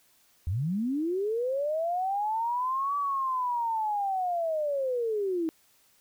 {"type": "linear two-way sweep", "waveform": "sine", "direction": "up then down", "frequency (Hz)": [76.4, 1153, 313.7], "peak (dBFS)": -26, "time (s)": [0.47, 5.49], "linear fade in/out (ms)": 0, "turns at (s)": 2.97, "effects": ["white hiss -64 dBFS RMS until 6 s"]}